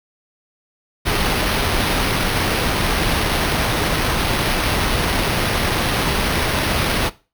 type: noise with sample-and-hold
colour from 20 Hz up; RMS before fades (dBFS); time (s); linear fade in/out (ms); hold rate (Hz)
pink; -19; 1.05-7.1; 20; 7350
effects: noise-tail reverb RT60 0.3 s tail -18 dB re dry